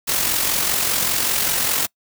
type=noise with amplitude modulation; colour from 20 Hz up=white; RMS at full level=-18 dBFS; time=0.07-1.87 s; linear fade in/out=20 ms; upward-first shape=sine; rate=45.1 Hz; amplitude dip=45%; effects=noise-tail reverb RT60 0.1 s tail -25 dB re dry